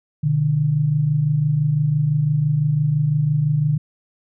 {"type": "tone pair together", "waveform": "sine", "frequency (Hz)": [124.07, 150], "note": ["B2", "D3"], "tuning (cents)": [8, 37], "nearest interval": "minor third", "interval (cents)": 329, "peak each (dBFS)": [-23, -16], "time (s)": [0.23, 3.78], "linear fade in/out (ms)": 10, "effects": []}